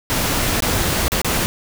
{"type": "noise with dropouts", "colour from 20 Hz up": "pink", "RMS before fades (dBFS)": -19, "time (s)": [0.1, 1.46], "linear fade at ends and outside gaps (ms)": 0, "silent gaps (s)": [[0.605, 0.623], [1.081, 1.119], [1.216, 1.246]], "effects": []}